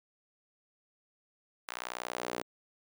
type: tone with high-pass filter sweep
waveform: sawtooth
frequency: 60.6 Hz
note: B1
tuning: 32 cents flat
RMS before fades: -40 dBFS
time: 1.68-2.43 s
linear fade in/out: 5 ms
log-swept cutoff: 1200 to 370 Hz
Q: 1.1
effects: none